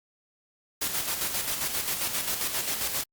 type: noise with tremolo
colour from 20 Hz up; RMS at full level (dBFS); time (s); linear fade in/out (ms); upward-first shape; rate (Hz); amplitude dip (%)
white; -28; 0.81-3.04; 10; square; 7.5; 45
effects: Opus 48 kbps